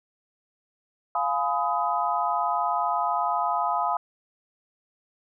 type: chord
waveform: sine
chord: F half-diminished seventh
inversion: none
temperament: just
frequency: 698.5 / 838.1 / 1005.8 / 1257.2 Hz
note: F5 / Ab5 / Cb6 / Eb6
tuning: 0 / +16 / +31 / +18 cents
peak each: -28 dBFS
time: 1.15-3.97 s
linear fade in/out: 2 ms
effects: none